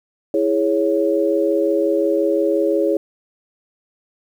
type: chord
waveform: sine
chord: C# minor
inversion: first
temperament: equal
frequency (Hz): 329.6 / 415.3 / 554.4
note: E4 / G#4 / C#5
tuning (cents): 0 / 0 / 0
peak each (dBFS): -19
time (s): 0.34-2.97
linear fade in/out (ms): 2
effects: 8-bit